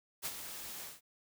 white noise with ADSR envelope, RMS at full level -37 dBFS, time 0.22-1.01 s, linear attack 37 ms, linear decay 50 ms, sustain -8 dB, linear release 170 ms, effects none

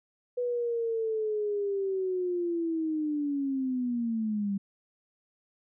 sine linear sweep, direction down, 493.9 to 195.1 Hz, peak -27 dBFS, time 0.37-4.58 s, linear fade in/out 10 ms, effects none

